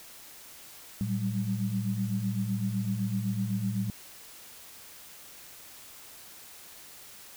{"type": "tone cluster", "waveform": "sine", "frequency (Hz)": [113.3, 189.5, 197.4], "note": ["A#2", "F#3", "G3"], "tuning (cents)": [-49, 42, 12], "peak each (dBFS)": [-31, -33, -32], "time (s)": [1.01, 3.9], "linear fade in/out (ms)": 0, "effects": ["white hiss -49 dBFS RMS until 7.36 s"]}